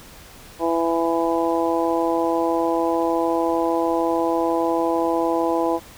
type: harmonic tone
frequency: 166.5 Hz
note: E3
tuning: 18 cents sharp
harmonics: 2 / 3 / 4 / 5 / 6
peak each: -22 / -24 / -25 / -26 / -27 dBFS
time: 0.59-5.8 s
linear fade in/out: 50 ms
effects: pink hiss -44 dBFS RMS until 5.97 s